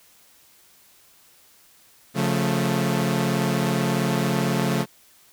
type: chord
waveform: sawtooth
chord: Db augmented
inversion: none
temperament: equal with one note detuned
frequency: 138.59 / 176.85 / 220 Hz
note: Db3 / F3 / A3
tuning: 0 / +22 / 0 cents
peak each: -21 dBFS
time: 2.14-4.86 s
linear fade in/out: 50 ms
effects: white hiss -55 dBFS RMS until 5.32 s

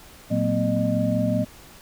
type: tone cluster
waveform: sine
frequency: 115 / 183.7 / 228.5 / 253.9 / 611 Hz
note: A#2 / F#3 / A#3 / B3 / D#5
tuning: -23 / -12 / -34 / +48 / -32 cents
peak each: -26 dBFS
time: 0.3-1.45 s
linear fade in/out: 20 ms
effects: pink hiss -47 dBFS RMS until 1.81 s

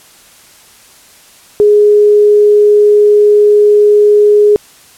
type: tone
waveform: sine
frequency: 416.4 Hz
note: G#4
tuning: 5 cents sharp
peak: -3 dBFS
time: 1.6-4.56 s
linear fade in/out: 0 ms
effects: white hiss -41 dBFS RMS until 4.97 s + low-pass 12000 Hz 12 dB/octave

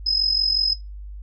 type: tone with amplitude modulation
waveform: sine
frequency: 5090 Hz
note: D#8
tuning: 39 cents sharp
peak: -14 dBFS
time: 0.06-0.74 s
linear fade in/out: 10 ms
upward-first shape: sine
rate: 45.5 Hz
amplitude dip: 65%
effects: noise-tail reverb RT60 0.2 s tail -17 dB re dry + added 50 Hz sine -33 dBFS peak until 1.22 s

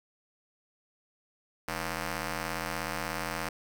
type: ring-modulated tone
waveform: 5% pulse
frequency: 172.3 Hz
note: F3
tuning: 23 cents flat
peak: -18 dBFS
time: 1.68-3.49 s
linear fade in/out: 5 ms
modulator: 383 Hz
effects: none

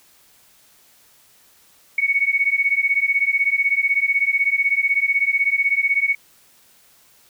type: beating tone pair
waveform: sine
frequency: 2217 / 2233 Hz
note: C#7 / C#7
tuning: 0 / +12 cents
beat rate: 16 Hz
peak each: -19 / -19 dBFS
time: 1.98-6.15 s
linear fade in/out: 5 ms
effects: white hiss -54 dBFS RMS until 7.29 s

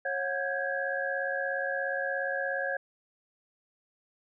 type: tone cluster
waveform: sine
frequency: 547 / 726 / 1587 / 1664 Hz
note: C#5 / F#5 / G6 / G#6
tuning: -23 / -33 / +21 / +3 cents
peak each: -33 / -37 / -36 / -33 dBFS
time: 0.05-2.77 s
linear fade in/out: 5 ms
effects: none

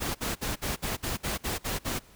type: noise bursts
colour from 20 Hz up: pink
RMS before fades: -31 dBFS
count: 10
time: 0-1.995 s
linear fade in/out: 20 ms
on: 150 ms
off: 55 ms
effects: pink hiss -56 dBFS RMS until 2.15 s

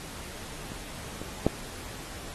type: clicks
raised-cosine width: 2 ms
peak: -27 / -24 / -8 dBFS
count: 3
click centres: 0.719 / 1.216 / 1.466 s
effects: pink hiss -42 dBFS RMS until 2.34 s + AAC 32 kbps

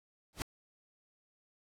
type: noise with exponential growth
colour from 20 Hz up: pink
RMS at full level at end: -32 dBFS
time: 0.33-0.42 s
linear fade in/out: 0 ms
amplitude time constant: 18 ms
effects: low-pass 12000 Hz 12 dB/octave

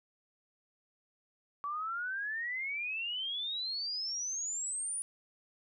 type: exponential sweep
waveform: sine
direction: up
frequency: 1135 to 9750 Hz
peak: -34 dBFS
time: 1.64-5.02 s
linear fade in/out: 0 ms
effects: none

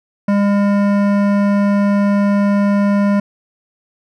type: tone with hard clipping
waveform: sine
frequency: 202 Hz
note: G#3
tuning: 48 cents flat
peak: -13 dBFS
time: 0.28-3.2 s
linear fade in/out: 5 ms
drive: 15 dB
effects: none

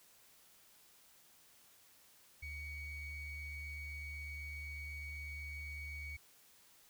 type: ring-modulated tone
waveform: triangle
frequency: 1086 Hz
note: C#6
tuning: 36 cents flat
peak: -38 dBFS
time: 2.42-6.17 s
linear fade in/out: 10 ms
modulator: 1160 Hz
effects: white hiss -65 dBFS RMS until 6.89 s

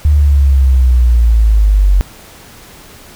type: linear sweep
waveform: sine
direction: down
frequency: 74.9 to 46.25 Hz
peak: -5 dBFS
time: 0.05-2.01 s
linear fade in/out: 0 ms
effects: pink hiss -37 dBFS RMS until 3.15 s

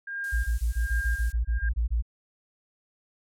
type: tone with tremolo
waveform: sine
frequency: 1609 Hz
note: G6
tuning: 45 cents sharp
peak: -29 dBFS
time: 0.07-1.69 s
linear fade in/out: 5 ms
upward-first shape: sine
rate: 1.3 Hz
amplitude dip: 100%
type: noise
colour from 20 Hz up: violet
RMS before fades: -41 dBFS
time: 0.24-1.32 s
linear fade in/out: 0 ms
type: tone bursts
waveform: sine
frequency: 57.4 Hz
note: A#1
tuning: 26 cents flat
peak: -22 dBFS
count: 12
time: 0.32-2.024 s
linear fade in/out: 20 ms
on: 120 ms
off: 24 ms
effects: low-pass 10000 Hz 12 dB/octave

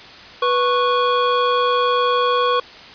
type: tone pair together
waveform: square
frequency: 491.6 / 1103.6 Hz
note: B4 / C#6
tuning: -8 / -8 cents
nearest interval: octave + major second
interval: 1400 cents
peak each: -19 / -18 dBFS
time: 0.42-2.6 s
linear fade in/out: 5 ms
effects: white hiss -39 dBFS RMS until 2.94 s + resampled to 11025 Hz

